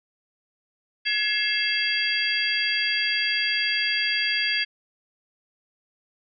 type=tone cluster; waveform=sine; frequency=1687 / 2127 / 2666 / 3294 / 4721 Hz; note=G#6 / C7 / E7 / G#7 / D8; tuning=+27 / +28 / +19 / -15 / +8 cents; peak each=-28 dBFS; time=1.05-4.65 s; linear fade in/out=20 ms; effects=none